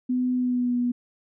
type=tone with pitch glide; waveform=sine; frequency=251.2 to 244 Hz; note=B3 to B3; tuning=+30 to -21 cents; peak=-21 dBFS; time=0.09-0.92 s; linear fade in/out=10 ms; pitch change=-51 cents; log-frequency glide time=0.34-0.76 s; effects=none